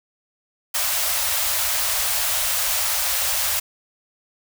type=band-stop noise; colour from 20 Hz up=white; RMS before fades=-22 dBFS; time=0.74-3.6 s; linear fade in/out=10 ms; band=100 to 530 Hz; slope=96 dB/octave; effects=none